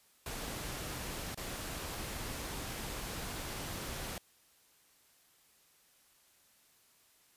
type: noise with dropouts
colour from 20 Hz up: pink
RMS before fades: -41 dBFS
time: 0.26-4.18 s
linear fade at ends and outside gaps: 2 ms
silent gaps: 1.346-1.374 s
effects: white hiss -67 dBFS RMS until 7.36 s + resampled to 32000 Hz